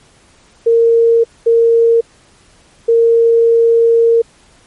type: tone bursts at uneven times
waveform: sine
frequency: 461.5 Hz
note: A#4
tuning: 17 cents flat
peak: -6 dBFS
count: 3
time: 0.66-1.24 / 1.46-2.01 / 2.88-4.22 s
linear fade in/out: 10 ms
effects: pink hiss -48 dBFS RMS until 4.66 s + MP3 48 kbps